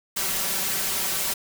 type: noise with comb filter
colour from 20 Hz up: white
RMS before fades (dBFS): -26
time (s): 0.16-1.34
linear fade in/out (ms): 10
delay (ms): 5.2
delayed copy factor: +1
effects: none